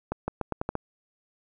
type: accelerating click train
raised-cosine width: 1 ms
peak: -14 dBFS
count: 7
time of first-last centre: 0.12-0.753 s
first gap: 160 ms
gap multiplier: 0.83
effects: none